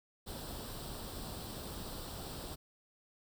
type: noise with comb filter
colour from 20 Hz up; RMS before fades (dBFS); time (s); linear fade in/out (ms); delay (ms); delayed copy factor
pink; -44; 0.26-2.56; 20; 0.23; +0.65
effects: none